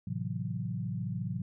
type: chord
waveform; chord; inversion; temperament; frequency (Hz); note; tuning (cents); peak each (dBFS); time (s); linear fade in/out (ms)
sine; F# half-diminished seventh; first; equal; 110 / 130.81 / 164.81 / 185; A2 / C3 / E3 / F#3; 0 / 0 / 0 / 0; -37 / -38 / -38 / -38; 0.07-1.42; 5
effects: none